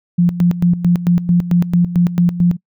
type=tone with tremolo; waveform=sine; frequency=174.61 Hz; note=F3; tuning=in tune; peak=-8 dBFS; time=0.18-2.57 s; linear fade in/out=10 ms; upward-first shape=square; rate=4.5 Hz; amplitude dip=75%; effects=noise-tail reverb RT60 0.1 s tail -23 dB re dry